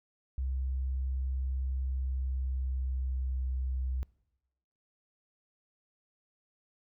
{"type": "tone with pitch glide", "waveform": "sine", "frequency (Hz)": [65.41, 64.43], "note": ["C2", "C2"], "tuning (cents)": [0, -26], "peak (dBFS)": -30, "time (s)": [0.38, 4.03], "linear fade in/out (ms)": 0, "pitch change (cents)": -26, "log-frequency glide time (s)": [1.79, 3.47], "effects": ["noise-tail reverb RT60 0.9 s tail -23 dB re dry"]}